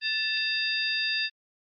sine tone cluster, 1752 / 2671 / 3646 / 4778 Hz, A6 / E7 / A#7 / D8, -8 / +22 / -39 / +29 cents, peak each -31 dBFS, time 0.01-1.3 s, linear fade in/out 50 ms, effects Opus 32 kbps

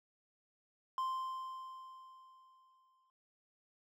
triangle tone with exponential decay, 1044 Hz, C6, 4 cents flat, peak -31 dBFS, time 0.98-3.1 s, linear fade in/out 1 ms, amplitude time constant 460 ms, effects none

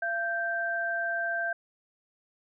sine tone pair together, 681.7 / 1568 Hz, F5 / G6, -42 / 0 cents, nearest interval octave + major second, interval 1442 cents, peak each -32 / -29 dBFS, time 0.02-1.53 s, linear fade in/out 5 ms, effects none

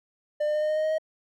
triangle tone with pitch steps, 598 / 602.5 / 607 / 611.6 / 616.2 / 620.9 / 625.6 / 630.3 Hz, D5 / D5 / D#5 / D#5 / D#5 / D#5 / D#5 / D#5, +31 / +44 / -43 / -30 / -17 / -4 / +9 / +22 cents, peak -21 dBFS, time 0.4-0.984 s, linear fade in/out 10 ms, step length 73 ms, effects none

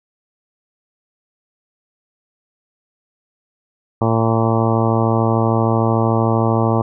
harmonic tone with a mistuned harmonic, 113.2 Hz, A2, 50 cents sharp, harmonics 1 / 2 / 3 / 4 / 5 / 6 / 7 / 8 / 9 / 10, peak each -17 / -20 / -22 / -23 / -24 / -25 / -25 / -26 / -27 / -27 dBFS, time 4.01-6.82 s, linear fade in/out 5 ms, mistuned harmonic 10, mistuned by +18 cents, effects none

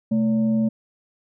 sine tone with frequency modulation, 220 Hz, A3, in tune, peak -17 dBFS, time 0.11-0.69 s, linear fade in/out 10 ms, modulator 348 Hz, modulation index 0.39, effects none

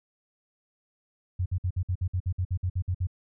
sine tone bursts, 91 Hz, F#2, 28 cents flat, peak -24 dBFS, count 14, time 1.39-3.071 s, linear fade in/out 10 ms, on 69 ms, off 55 ms, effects none

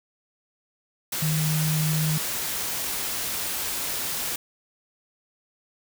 sine tone in noise, 155.56 Hz, D#3, in tune, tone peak -22 dBFS, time 1.22-2.18 s, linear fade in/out 5 ms, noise white, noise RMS -29 dBFS, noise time 1.12-4.36 s, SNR +4 dB, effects none

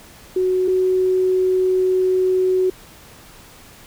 sine tone pair in turn, 370 / 371.6 Hz, F#4 / F#4, 0 / +7 cents, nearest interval unison, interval 7 cents, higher second, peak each -15 / -14 dBFS, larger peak second, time 0.36-0.68 / 0.68-2.7 s, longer second, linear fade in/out 5 ms, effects pink hiss -44 dBFS RMS until 3.86 s

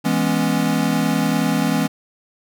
square chord, C# minor seventh, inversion first, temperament equal, 164.81 / 207.7 / 246.9 / 277.2 Hz, E3 / G#3 / B3 / C#4, 0 / 0 / 0 / 0 cents, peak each -23 dBFS, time 0.04-1.88 s, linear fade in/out 20 ms, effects none

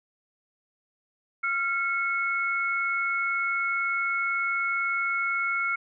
sine tone pair together, 1381 / 2195 Hz, F6 / C#7, -20 / -18 cents, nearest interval minor sixth, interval 802 cents, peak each -27 dBFS, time 1.43-5.76 s, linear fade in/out 10 ms, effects none

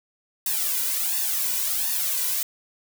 blue noise with flanger, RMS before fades -25 dBFS, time 0.46-2.43 s, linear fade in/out 2 ms, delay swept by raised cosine 1.1 to 2.07 ms, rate 1.4 Hz, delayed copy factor +0.9, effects none

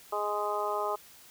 harmonic tone, 207.7 Hz, G#3, in tune, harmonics 2 / 3 / 4 / 5 / 6, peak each -35 / -35 / -35 / -35 / -35 dBFS, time 0.12-0.96 s, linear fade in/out 10 ms, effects white hiss -54 dBFS RMS until 1.3 s

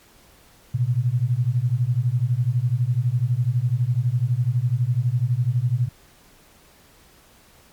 sine beating tone pair, 116.54 / 128.54 Hz, A#2 / C3, 0 / -30 cents, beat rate 12 Hz, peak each -21 dBFS, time 0.74-5.89 s, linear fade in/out 10 ms, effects pink hiss -53 dBFS RMS until 7.72 s + MP3 96 kbps

